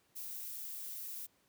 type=noise; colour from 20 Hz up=violet; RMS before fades=-44 dBFS; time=0.15-1.27 s; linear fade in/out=20 ms; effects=pink hiss -72 dBFS RMS until 1.48 s + high-pass 100 Hz 12 dB/octave